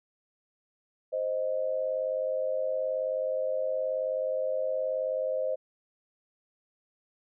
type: tone pair together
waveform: sine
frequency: 523.3 / 622.3 Hz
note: C5 / D#5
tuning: 0 / 0 cents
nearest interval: minor third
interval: 300 cents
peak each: -29 / -31 dBFS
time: 1.12-5.56 s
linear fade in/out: 20 ms
effects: none